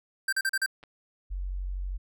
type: tone bursts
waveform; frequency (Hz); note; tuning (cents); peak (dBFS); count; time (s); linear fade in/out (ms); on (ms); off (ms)
square; 1569; G6; +1; -25; 5; 0.28-0.662; 5; 46; 38
type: clicks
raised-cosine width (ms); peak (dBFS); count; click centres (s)
0.3; -37 / -31; 2; 0.83 / 0.837
type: tone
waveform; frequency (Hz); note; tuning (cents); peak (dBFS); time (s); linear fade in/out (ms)
sine; 46.25; F#1; 0; -30; 1.3-1.98; 20
effects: none